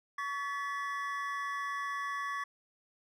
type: tone cluster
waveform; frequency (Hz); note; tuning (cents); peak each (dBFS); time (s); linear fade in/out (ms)
triangle; 1127 / 1729 / 1964; C#6 / A6 / B6; +28 / -31 / -10; -34 / -39 / -40; 0.18-2.44; 5
effects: none